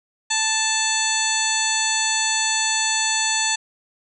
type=harmonic tone; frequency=880 Hz; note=A5; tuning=in tune; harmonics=1 / 2 / 3 / 4 / 5 / 7 / 8 / 9; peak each=-27 / -27 / -27 / -27 / -27 / -27 / -27 / -27 dBFS; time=0.3-3.56 s; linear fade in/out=10 ms; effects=none